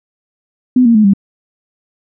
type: tone with pitch steps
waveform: sine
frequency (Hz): 251.9 / 232.3 / 214.3 / 197.64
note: B3 / A#3 / A3 / G3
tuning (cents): +34 / -6 / -45 / +14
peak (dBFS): -5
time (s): 0.76-1.136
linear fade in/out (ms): 5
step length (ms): 94
effects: none